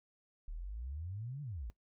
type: exponential two-way sweep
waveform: sine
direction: up then down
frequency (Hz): 35.9 to 150.6 to 49.67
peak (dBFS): -40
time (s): 0.48-1.7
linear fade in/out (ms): 0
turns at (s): 1.42
effects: noise-tail reverb RT60 0.1 s tail -18 dB re dry